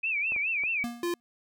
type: tone with vibrato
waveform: sine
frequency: 2473 Hz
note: D#7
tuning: 11 cents flat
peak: -26 dBFS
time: 0.03-0.84 s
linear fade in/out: 10 ms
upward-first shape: sine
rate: 4.8 Hz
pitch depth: 160 cents each way
type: clicks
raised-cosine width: 1 ms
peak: -30 dBFS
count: 3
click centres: 0.321 / 0.363 / 0.637 s
type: tone with exponential decay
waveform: square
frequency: 237.4 Hz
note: A#3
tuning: 32 cents sharp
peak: -29 dBFS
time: 0.84-1.2 s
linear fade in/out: 0 ms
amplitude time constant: 78 ms
type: tone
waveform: square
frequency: 346.7 Hz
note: F4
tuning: 13 cents flat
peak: -28 dBFS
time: 1.03-1.14 s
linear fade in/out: 2 ms
effects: none